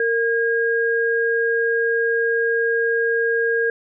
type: tone pair together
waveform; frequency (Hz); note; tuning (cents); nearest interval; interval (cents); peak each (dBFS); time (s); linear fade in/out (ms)
sine; 460.8 / 1628; A#4 / G#6; -20 / -35; octave + minor seventh; 2185; -19 / -20; 0-3.7; 2
effects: none